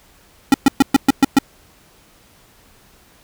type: tone bursts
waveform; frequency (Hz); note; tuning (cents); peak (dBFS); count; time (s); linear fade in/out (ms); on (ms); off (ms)
square; 273.4; C#4; -24; -7; 7; 0.52-1.387; 2; 21; 120
effects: pink hiss -51 dBFS RMS until 3.23 s